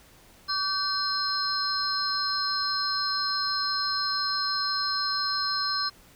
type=tone cluster; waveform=sine; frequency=1150 / 1539 / 4178 / 5200 Hz; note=D6 / G6 / C8 / E8; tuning=-37 / -32 / -3 / -24 cents; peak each=-31 / -34 / -29 / -30 dBFS; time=0.48-5.9 s; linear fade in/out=20 ms; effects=pink hiss -55 dBFS RMS until 6.15 s